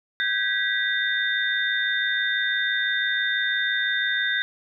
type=tone cluster; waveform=sine; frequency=1539 / 1645 / 1952 / 3631 Hz; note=G6 / G#6 / B6 / A#7; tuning=-32 / -17 / -21 / -46 cents; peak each=-27 dBFS; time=0.2-4.42 s; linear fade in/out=0 ms; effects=none